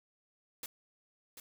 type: noise with echo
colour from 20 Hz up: white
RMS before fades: -42 dBFS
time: 0.63-0.66 s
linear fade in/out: 2 ms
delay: 740 ms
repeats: 1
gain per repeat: -8 dB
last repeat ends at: 1.4 s
effects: none